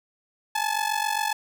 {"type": "ring-modulated tone", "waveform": "sawtooth", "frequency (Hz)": 861, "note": "A5", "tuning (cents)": -38, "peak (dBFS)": -17, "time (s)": [0.55, 1.33], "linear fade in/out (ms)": 2, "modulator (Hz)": 23.7, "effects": []}